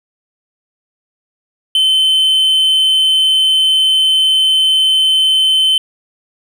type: tone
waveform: triangle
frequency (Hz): 3069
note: G7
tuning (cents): -37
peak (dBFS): -7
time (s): 1.75-5.78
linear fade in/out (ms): 2
effects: none